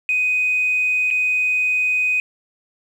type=tone with dropouts; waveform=sine; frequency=2500 Hz; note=D#7; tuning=8 cents sharp; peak=-15 dBFS; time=0.09-2.2 s; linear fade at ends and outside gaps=1 ms; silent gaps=1.104-1.11 s; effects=tanh soft clip ceiling -11 dBFS + 8-bit